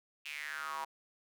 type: tone with high-pass filter sweep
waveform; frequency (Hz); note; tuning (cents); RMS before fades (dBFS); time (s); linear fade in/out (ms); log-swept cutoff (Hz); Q
square; 74; D2; +14; -41; 0.25-0.85; 10; 2700 to 900; 6.2
effects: none